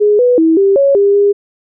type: tone with pitch steps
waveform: sine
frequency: 416.6 / 492.8 / 323.7 / 393.5 / 555 / 401.5 / 405.4 Hz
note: G#4 / B4 / E4 / G4 / C#5 / G4 / G#4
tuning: +5 / -4 / -31 / +7 / +2 / +41 / -42 cents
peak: -6 dBFS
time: 0-1.33 s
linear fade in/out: 20 ms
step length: 190 ms
effects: none